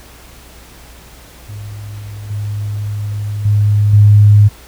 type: tone with level steps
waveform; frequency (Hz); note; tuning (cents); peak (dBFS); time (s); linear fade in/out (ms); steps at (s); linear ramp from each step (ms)
sine; 103.83; G#2; 0; -25 / -17 / -8 / -3; 1.48-4.49; 20; 2.3 / 3.45 / 3.93; 5
effects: added 60 Hz sine -40 dBFS peak until 4.67 s + pink hiss -40 dBFS RMS until 4.67 s